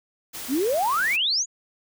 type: noise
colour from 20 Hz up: white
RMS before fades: -35 dBFS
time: 0.33-1.17 s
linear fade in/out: 20 ms
type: exponential sweep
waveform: sine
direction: up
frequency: 237.4 to 7100 Hz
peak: -20 dBFS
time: 0.48-1.46 s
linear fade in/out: 50 ms
effects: none